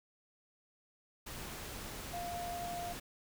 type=tone in noise; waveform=sine; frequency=698.5 Hz; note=F5; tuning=in tune; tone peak=-39 dBFS; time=2.13-2.93 s; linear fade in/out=10 ms; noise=pink; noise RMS=-45 dBFS; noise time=1.26-3 s; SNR=+3 dB; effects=none